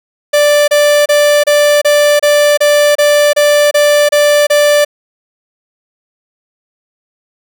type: tone bursts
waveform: 45% pulse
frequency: 587.3 Hz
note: D5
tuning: in tune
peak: -6 dBFS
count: 12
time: 0.33-4.849 s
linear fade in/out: 10 ms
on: 350 ms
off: 29 ms
effects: none